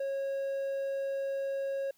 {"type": "tone", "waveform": "triangle", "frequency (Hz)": 547, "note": "C#5", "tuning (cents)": -23, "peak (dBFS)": -29, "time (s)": [0, 1.91], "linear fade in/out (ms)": 5, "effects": ["white hiss -68 dBFS RMS until 1.97 s"]}